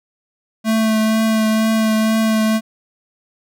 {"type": "tone with vibrato", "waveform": "square", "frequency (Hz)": 220, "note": "A3", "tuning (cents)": 0, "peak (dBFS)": -14, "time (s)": [0.64, 2.61], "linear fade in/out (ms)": 50, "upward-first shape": "triangle", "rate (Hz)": 2.1, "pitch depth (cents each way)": 18, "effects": []}